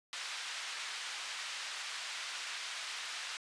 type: band-pass noise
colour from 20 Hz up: white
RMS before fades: -42 dBFS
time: 0.13-3.37 s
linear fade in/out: 0 ms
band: 1200 to 4200 Hz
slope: 12 dB/octave
effects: resampled to 22050 Hz